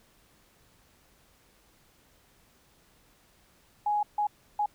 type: tone bursts at uneven times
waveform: sine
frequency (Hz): 833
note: G#5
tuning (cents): +5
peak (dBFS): -24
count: 3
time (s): 3.86-4.03 / 4.18-4.27 / 4.59-4.66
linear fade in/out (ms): 5
effects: pink hiss -63 dBFS RMS until 4.74 s